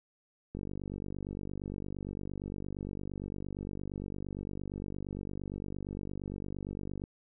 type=click train; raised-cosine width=3 ms; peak=-26 dBFS; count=317; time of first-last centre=0.55-7.039 s; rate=48.7 Hz; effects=none